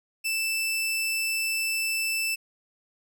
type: tone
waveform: sawtooth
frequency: 2647 Hz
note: E7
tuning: 7 cents sharp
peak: -22 dBFS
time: 0.24-2.36 s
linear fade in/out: 20 ms
effects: none